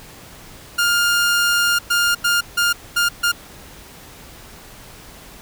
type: tone bursts at uneven times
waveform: sawtooth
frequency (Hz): 1408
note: F6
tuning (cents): +14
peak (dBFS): -11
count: 6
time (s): 0.78-1.79 / 1.9-2.15 / 2.24-2.41 / 2.57-2.73 / 2.96-3.09 / 3.23-3.32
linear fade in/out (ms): 10
effects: pink hiss -41 dBFS RMS until 5.41 s

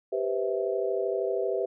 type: chord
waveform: sine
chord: C major seventh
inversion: second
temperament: just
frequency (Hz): 392.4 / 490.5 / 523.3 / 654.1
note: G4 / B4 / C5 / E5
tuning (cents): +2 / -12 / 0 / -14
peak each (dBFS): -29 / -31 / -34 / -32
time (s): 0.12-1.66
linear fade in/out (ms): 10
effects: none

